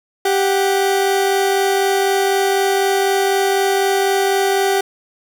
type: tone pair together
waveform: 30% pulse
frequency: 392 / 740 Hz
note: G4 / F#5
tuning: 0 / 0 cents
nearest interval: major seventh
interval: 1100 cents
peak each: -12 / -19 dBFS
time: 0.25-4.81 s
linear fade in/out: 5 ms
effects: none